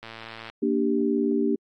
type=click train; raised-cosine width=0.3 ms; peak=-23 dBFS; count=54; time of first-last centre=0.03-0.499 s; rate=113 Hz
type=chord; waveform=sine; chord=G minor; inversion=first; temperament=equal; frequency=233.1 / 293.7 / 392 Hz; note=Bb3 / D4 / G4; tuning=0 / 0 / 0 cents; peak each=-25 dBFS; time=0.62-1.56 s; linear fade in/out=10 ms
effects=AAC 64 kbps